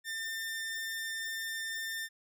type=tone; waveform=sawtooth; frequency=1798 Hz; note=A6; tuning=37 cents sharp; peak=-32 dBFS; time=0.04-2.09 s; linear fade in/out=50 ms; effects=none